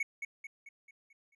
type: tone with echo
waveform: triangle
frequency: 2217 Hz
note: C#7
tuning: in tune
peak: -28 dBFS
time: 0-0.03 s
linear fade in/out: 5 ms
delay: 220 ms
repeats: 6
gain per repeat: -6 dB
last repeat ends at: 1.35 s
effects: resampled to 32000 Hz